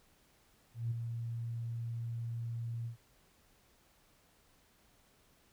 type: tone with ADSR envelope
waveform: sine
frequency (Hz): 116.54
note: A#2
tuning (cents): 0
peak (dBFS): -30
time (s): 0.74-2.97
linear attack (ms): 170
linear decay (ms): 16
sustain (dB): -6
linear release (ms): 110
effects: tanh soft clip ceiling -26 dBFS + pink hiss -68 dBFS RMS until 5.52 s